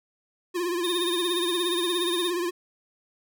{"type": "tone with vibrato", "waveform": "square", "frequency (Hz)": 350.6, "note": "F4", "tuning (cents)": 7, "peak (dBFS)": -26, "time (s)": [0.54, 2.51], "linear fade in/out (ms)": 20, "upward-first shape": "triangle", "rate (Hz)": 17, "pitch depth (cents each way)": 87}
{"type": "tone with tremolo", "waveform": "square", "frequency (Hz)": 3666, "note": "A#7", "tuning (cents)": -30, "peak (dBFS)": -26, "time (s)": [0.83, 2.31], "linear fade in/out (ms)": 20, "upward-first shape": "triangle", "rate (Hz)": 17, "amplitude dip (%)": 60}
{"effects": []}